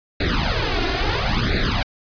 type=noise with flanger; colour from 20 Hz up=pink; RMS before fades=-20 dBFS; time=0.2-1.83 s; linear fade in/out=5 ms; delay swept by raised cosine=0.48 to 2.88 ms; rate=0.74 Hz; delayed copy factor=+0.95; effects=resampled to 11025 Hz